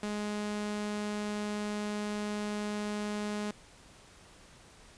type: tone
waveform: sawtooth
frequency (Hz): 208.7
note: G#3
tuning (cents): +9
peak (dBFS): -29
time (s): 0.03-3.51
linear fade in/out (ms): 2
effects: pink hiss -56 dBFS RMS until 4.97 s + resampled to 22050 Hz